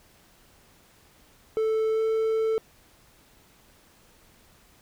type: tone with pitch glide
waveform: triangle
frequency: 440 to 443.3 Hz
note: A4 to A4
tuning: 0 to +13 cents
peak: -20 dBFS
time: 1.57-2.58 s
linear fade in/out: 0 ms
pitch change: +13 cents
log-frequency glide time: 1.92-2.01 s
effects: pink hiss -58 dBFS RMS until 4.81 s